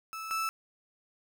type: tone pair in turn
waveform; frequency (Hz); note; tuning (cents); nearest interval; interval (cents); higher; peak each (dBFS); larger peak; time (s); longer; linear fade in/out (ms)
35% pulse; 1310 / 1315.2; E6 / E6; -11 / -4; unison; 7; second; -36 / -28; second; 0.13-0.31 / 0.31-0.49; neither; 0
effects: none